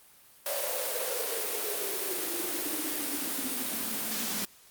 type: noise with high-pass filter sweep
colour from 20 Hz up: white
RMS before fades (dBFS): -32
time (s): 0.46-4.45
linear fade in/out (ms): 2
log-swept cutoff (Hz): 580 to 200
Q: 9.2
effects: white hiss -57 dBFS RMS until 4.7 s + Opus 32 kbps